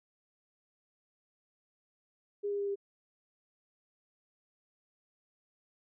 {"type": "tone with pitch steps", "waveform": "sine", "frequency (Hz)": [407.8, 405, 402.2, 399.4], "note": ["G#4", "G#4", "G4", "G4"], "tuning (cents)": [-32, -43, 44, 32], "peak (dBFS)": -31, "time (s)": [2.43, 2.758], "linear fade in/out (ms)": 20, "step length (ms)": 82, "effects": []}